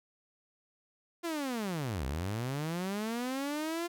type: linear two-way sweep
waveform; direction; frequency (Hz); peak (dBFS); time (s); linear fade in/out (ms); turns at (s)
sawtooth; down then up; 349.2 to 62.1 to 349.2; -29; 1.23-3.88; 20; 2.05
effects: none